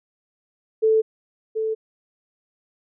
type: tone with echo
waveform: sine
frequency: 440 Hz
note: A4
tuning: in tune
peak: -14 dBFS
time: 0.82-1.02 s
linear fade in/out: 20 ms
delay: 730 ms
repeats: 1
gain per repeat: -7 dB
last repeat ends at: 1.75 s
effects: none